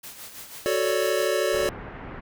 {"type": "noise with tremolo", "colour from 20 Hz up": "white", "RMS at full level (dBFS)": -39, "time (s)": [0.03, 1.28], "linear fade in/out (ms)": 10, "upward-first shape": "sine", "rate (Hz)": 6.1, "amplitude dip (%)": 55}
{"type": "chord", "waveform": "square", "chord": "D major seventh", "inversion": "first", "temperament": "equal", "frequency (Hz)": [370, 440, 554.4, 587.3], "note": ["F#4", "A4", "C#5", "D5"], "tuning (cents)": [0, 0, 0, 0], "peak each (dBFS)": -28, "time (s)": [0.66, 1.69], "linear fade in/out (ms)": 0}
{"type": "low-pass noise", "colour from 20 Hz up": "pink", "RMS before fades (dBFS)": -38, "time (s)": [1.52, 2.21], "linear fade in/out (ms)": 20, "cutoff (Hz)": 2100, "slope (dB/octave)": 24}
{"effects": []}